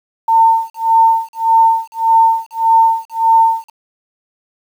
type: tone with tremolo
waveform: sine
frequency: 904 Hz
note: A5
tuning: 47 cents sharp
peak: -5 dBFS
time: 0.28-3.7 s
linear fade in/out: 5 ms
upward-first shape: sine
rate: 1.7 Hz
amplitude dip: 100%
effects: 7-bit